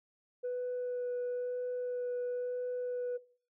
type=tone with vibrato; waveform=sine; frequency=493.9 Hz; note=B4; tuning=in tune; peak=-31 dBFS; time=0.43-3.18 s; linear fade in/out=20 ms; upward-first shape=sine; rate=1 Hz; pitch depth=9 cents each way; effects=noise-tail reverb RT60 0.4 s tail -18 dB re dry + tanh soft clip ceiling -31 dBFS